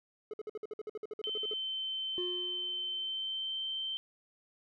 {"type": "tone bursts", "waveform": "triangle", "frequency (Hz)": 426.7, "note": "G#4", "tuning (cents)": 47, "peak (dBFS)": -35, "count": 16, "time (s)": [0.31, 1.536], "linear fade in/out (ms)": 2, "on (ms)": 26, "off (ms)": 54}
{"type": "tone with pitch glide", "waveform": "sine", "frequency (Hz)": [3086, 3113], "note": ["G7", "G7"], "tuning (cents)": [-28, -13], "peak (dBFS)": -34, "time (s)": [1.24, 3.97], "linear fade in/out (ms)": 0, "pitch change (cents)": 15, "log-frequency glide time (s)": [2.87, 3.58]}
{"type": "tone with exponential decay", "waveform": "triangle", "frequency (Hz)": 359.3, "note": "F4", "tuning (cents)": 49, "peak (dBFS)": -32, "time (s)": [2.18, 3.29], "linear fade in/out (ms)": 0, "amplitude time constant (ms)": 240}
{"effects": []}